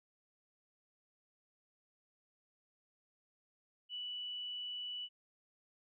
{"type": "tone", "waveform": "sine", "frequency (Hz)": 2960, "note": "F#7", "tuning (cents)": 0, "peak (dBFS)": -40, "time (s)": [3.89, 5.09], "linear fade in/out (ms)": 50, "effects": []}